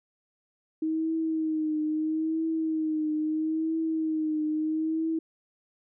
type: tone with vibrato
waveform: sine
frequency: 314.9 Hz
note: D#4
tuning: 21 cents sharp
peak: -25 dBFS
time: 0.82-5.19 s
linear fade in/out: 5 ms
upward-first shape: triangle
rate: 0.76 Hz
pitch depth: 51 cents each way
effects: none